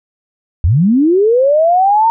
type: linear sweep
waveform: sine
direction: up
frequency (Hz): 69 to 923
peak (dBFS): -7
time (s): 0.64-2.1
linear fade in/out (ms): 0
effects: none